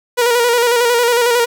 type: tone with vibrato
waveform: sawtooth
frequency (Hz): 478.1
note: A#4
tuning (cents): +44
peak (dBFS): -7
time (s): 0.17-1.46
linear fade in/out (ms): 20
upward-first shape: square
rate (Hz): 11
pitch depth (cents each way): 41
effects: none